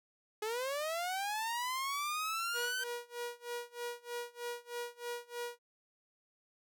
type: linear sweep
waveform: sawtooth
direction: up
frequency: 417.7 to 1551 Hz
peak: -31 dBFS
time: 0.42-2.84 s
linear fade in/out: 5 ms
type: tone with tremolo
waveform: sawtooth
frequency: 480 Hz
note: B4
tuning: 49 cents flat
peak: -33 dBFS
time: 2.53-5.59 s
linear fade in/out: 50 ms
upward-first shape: sine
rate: 3.2 Hz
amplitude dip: 95%
effects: none